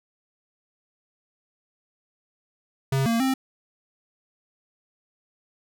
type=tone with pitch steps; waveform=square; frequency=135 / 230.1 / 264 Hz; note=C#3 / A#3 / C4; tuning=-45 / -22 / +16 cents; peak=-21 dBFS; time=2.92-3.34 s; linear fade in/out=5 ms; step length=140 ms; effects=none